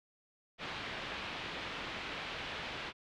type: low-pass noise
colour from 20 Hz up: white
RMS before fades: -42 dBFS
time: 0.58-2.93 s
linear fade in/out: 50 ms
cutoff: 3400 Hz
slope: 24 dB/octave
effects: none